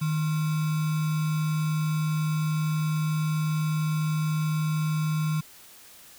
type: tone with sample-and-hold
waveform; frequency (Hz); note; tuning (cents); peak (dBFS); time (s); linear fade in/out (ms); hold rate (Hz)
sine; 155.56; D#3; 0; -23; 0.01-5.41; 10; 1225
effects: white hiss -50 dBFS RMS until 6.18 s